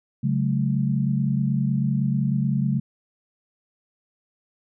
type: chord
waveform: sine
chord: F# minor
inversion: second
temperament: equal with one note detuned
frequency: 138.59 / 185 / 214.6 Hz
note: C#3 / F#3 / A3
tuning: 0 / 0 / -43 cents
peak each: -22 / -26 / -25 dBFS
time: 0.23-2.8 s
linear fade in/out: 10 ms
effects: none